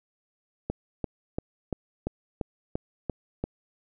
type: click train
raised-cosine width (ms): 2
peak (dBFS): -15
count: 9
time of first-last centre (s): 0.7-3.44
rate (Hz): 2.92
effects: none